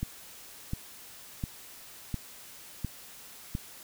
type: click train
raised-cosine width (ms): 5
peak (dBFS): -19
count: 6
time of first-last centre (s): 0.03-3.551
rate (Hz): 1.42
effects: white hiss -49 dBFS RMS until 3.83 s